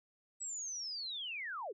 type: linear sweep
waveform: sine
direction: down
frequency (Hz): 7902 to 330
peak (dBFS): -39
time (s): 0.4-1.73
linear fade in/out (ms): 20
effects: none